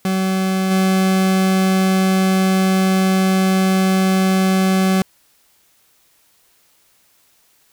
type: tone with level steps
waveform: 40% pulse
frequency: 189.2 Hz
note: F#3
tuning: 39 cents sharp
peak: -15 / -12 dBFS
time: 0.05-5.02 s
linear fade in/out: 2 ms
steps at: 0.7 s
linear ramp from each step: 20 ms
effects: white hiss -57 dBFS RMS until 7.72 s